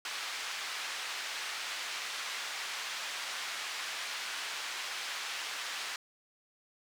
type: band-pass noise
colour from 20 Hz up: pink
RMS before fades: -39 dBFS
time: 0.05-5.96 s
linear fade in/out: 2 ms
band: 1400 to 5600 Hz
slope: 12 dB/octave
effects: none